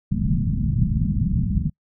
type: low-pass noise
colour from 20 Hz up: white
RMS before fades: -21 dBFS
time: 0.11-1.7 s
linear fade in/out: 10 ms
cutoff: 210 Hz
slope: 48 dB/octave
effects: noise-tail reverb RT60 0.1 s tail -26 dB re dry